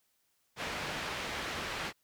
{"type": "low-pass noise", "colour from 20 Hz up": "white", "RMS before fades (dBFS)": -38, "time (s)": [0.56, 1.93], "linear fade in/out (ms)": 50, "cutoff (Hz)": 2700, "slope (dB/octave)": 12, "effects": ["white hiss -75 dBFS RMS until 2.03 s"]}